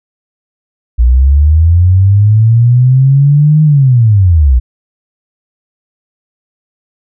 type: linear two-way sweep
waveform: sine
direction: up then down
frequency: 57.4 to 155.56 to 57.4 Hz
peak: -3 dBFS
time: 0.98-4.6 s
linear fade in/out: 20 ms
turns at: 3.63 s
effects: none